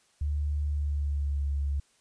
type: tone with pitch glide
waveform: sine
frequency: 73.42 to 70.63 Hz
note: D2 to C#2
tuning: 0 to +33 cents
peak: -26 dBFS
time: 0.21-1.8 s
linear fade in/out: 5 ms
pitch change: -67 cents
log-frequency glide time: 0.67-1.45 s
effects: white hiss -66 dBFS RMS until 2 s + resampled to 22050 Hz